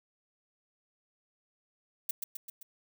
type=noise with echo; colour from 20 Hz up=violet; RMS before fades=-31 dBFS; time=2.09-2.11 s; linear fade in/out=5 ms; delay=130 ms; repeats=4; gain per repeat=-4 dB; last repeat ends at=2.63 s; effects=none